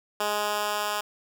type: tone with high-pass filter sweep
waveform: 10% pulse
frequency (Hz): 208.3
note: G#3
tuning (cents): +5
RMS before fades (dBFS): -28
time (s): 0.2-1.01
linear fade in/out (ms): 5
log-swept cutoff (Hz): 480 to 860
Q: 0.74
effects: none